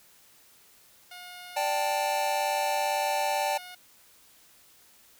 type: tone with pitch glide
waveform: 10% pulse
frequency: 718 to 723 Hz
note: F5 to F#5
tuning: +48 to -40 cents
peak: -34 dBFS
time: 1.11-3.75 s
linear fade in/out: 5 ms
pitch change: +12 cents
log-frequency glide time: 1.72-3.26 s
type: chord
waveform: square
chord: D suspended fourth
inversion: none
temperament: just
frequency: 587.3 / 783.1 / 881 Hz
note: D5 / G5 / A5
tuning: 0 / -2 / +2 cents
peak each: -32 / -30 / -31 dBFS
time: 1.56-3.58 s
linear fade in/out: 10 ms
effects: white hiss -58 dBFS RMS until 5.19 s